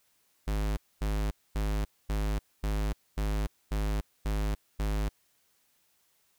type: tone bursts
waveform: square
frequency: 51.91 Hz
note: G#1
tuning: in tune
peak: -28 dBFS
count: 9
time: 0.47-5.09 s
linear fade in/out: 10 ms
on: 300 ms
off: 240 ms
effects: white hiss -70 dBFS RMS until 6.38 s